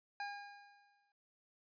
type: tone with exponential decay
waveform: 25% pulse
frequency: 812 Hz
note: G#5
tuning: 39 cents flat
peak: -35 dBFS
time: 0.2-1.12 s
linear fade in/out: 2 ms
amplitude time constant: 200 ms
effects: noise-tail reverb RT60 0.2 s tail -24 dB re dry + resampled to 11025 Hz